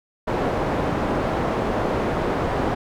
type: low-pass noise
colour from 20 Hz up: white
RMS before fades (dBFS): -23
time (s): 0.27-2.75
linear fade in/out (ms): 10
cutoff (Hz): 720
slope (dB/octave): 12
effects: none